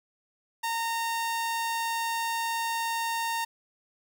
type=tone; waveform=sawtooth; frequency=919 Hz; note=A#5; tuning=25 cents flat; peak=-24 dBFS; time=0.63-3.45 s; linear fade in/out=10 ms; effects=10-bit